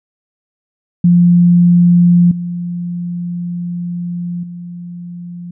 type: tone with level steps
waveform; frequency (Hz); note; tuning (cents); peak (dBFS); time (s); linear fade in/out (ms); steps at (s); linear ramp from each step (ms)
sine; 174.61; F3; 0; -5 / -18 / -25; 1.04-5.51; 5; 2.31 / 4.43; 5
effects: none